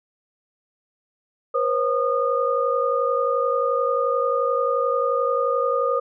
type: tone cluster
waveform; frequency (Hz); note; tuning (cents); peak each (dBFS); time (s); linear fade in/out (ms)
sine; 485.6 / 537 / 1224; B4 / C5 / D#6; -29 / +45 / -29; -23; 1.54-6; 10
effects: none